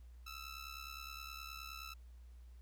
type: ring-modulated tone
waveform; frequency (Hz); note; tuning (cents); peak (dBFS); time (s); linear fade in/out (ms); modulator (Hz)
15% pulse; 1318.5; E6; 0; -38; 0.26-1.94; 10; 34.8
effects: added 60 Hz sine -53 dBFS peak until 2.61 s + pink hiss -75 dBFS RMS until 2.61 s